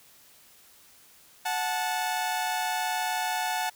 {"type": "tone pair together", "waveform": "sawtooth", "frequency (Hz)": [734.1, 873], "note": ["F#5", "A5"], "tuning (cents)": [-14, -14], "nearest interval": "minor third", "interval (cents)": 300, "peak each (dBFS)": -26, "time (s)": [1.45, 3.7], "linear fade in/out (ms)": 10, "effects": ["white hiss -56 dBFS RMS until 3.75 s"]}